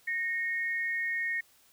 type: tone pair together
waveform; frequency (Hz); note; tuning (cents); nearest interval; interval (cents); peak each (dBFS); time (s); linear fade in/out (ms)
sine; 1854.3 / 2176; A#6 / C#7; -10 / -33; minor third; 277; -30 / -35; 0.07-1.41; 10
effects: white hiss -63 dBFS RMS until 1.72 s